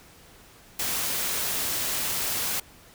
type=noise; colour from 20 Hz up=white; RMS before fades=-28 dBFS; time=0.79-2.6 s; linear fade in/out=5 ms; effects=pink hiss -52 dBFS RMS until 2.94 s